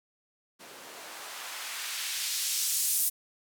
blue noise with band-pass filter sweep, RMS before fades -33 dBFS, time 0.59-3.1 s, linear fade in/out 20 ms, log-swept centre 290 to 11000 Hz, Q 0.8, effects none

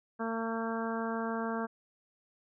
harmonic tone, 226.7 Hz, A#3, 48 cents flat, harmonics 1 / 2 / 3 / 4 / 5 / 6 / 7, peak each -35 / -38 / -40 / -41 / -42 / -43 / -43 dBFS, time 0.19-1.67 s, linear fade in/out 20 ms, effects none

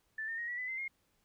sine tone with pitch steps, 1760 / 1817.9 / 1877.6 / 1939.4 / 2003 / 2069 / 2137 Hz, A6 / A#6 / A#6 / B6 / B6 / C7 / C7, 0 / -44 / +12 / -32 / +24 / -20 / +36 cents, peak -36 dBFS, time 0.18-0.88 s, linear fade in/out 5 ms, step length 100 ms, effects pink hiss -75 dBFS RMS until 1.24 s

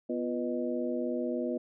harmonic tone with a mistuned harmonic, 123.47 Hz, B2, in tune, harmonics 2 / 3 / 4 / 5, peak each -33 / -35 / -36 / -37 dBFS, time 0.09-1.58 s, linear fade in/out 10 ms, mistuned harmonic 3, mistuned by -110 cents, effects none

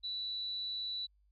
sine tone with amplitude modulation, 3951 Hz, B7, in tune, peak -34 dBFS, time 0.03-1.07 s, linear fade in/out 20 ms, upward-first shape sine, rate 236 Hz, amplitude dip 35%, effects added 50 Hz sine -66 dBFS peak until 1.31 s + MP3 32 kbps

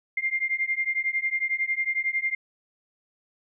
sine beating tone pair, 2102 / 2113 Hz, C7 / C7, +7 / +16 cents, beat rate 11 Hz, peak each -27 dBFS, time 0.17-2.35 s, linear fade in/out 5 ms, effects none

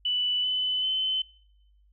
sine tone with pitch steps, 2975 / 3013 / 3052 Hz, F#7 / F#7 / G7, +9 / +31 / -47 cents, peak -24 dBFS, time 0.05-1.22 s, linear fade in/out 5 ms, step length 390 ms, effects noise-tail reverb RT60 1.0 s tail -26 dB re dry + added 50 Hz sine -58 dBFS peak until 1.92 s

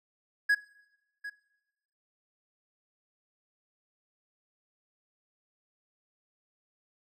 triangle tone with echo, 1667 Hz, G#6, 6 cents sharp, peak -19 dBFS, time 0.49-0.55 s, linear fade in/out 10 ms, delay 750 ms, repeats 1, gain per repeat -15 dB, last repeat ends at 1.3 s, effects noise-tail reverb RT60 0.9 s tail -19 dB re dry

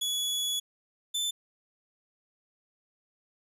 sawtooth tone pair in turn, 3392 / 3529 Hz, G#7 / A7, +36 / +4 cents, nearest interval minor second, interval 68 cents, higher second, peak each -25 dBFS, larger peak neither, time 0.01-0.6 / 1.14-1.31 s, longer first, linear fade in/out 10 ms, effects resampled to 32000 Hz

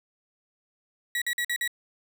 35% pulse tone bursts, 1925 Hz, B6, 45 cents flat, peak -24 dBFS, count 5, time 1.15-1.677 s, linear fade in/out 2 ms, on 67 ms, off 48 ms, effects none

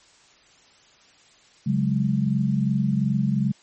sine chord, C# suspended fourth, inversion none, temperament equal, 138.59 / 185 / 207.7 Hz, C#3 / F#3 / G#3, 0 / 0 / 0 cents, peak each -23 / -25 / -23 dBFS, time 1.66-3.52 s, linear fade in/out 10 ms, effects white hiss -55 dBFS RMS until 3.62 s + MP3 32 kbps

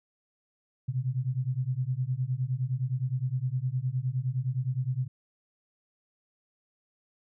sine beating tone pair, 123.47 / 133.17 Hz, B2 / C3, 0 / +31 cents, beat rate 9.7 Hz, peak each -30 dBFS, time 0.88-5.08 s, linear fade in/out 10 ms, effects none

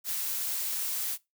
blue noise, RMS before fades -32 dBFS, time 0.04-1.18 s, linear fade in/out 50 ms, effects noise-tail reverb RT60 0.2 s tail -21 dB re dry

